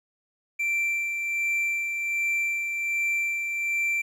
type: tone with tremolo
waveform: triangle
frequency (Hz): 2349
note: D7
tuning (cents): 0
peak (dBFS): -21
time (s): 0.59-4.02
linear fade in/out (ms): 10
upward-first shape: sine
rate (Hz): 1.3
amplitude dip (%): 40
effects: 10-bit